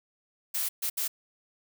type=noise bursts at uneven times; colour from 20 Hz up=blue; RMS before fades=-30 dBFS; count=3; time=0.54-0.69 / 0.82-0.9 / 0.97-1.08 s; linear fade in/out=10 ms; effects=none